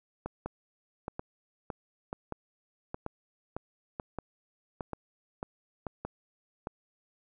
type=two click trains; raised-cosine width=1 ms; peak=-21 / -21 dBFS; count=7 / 11; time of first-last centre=0.26-5.867 / 0.46-6.671 s; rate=1.07 / 1.61 Hz; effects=none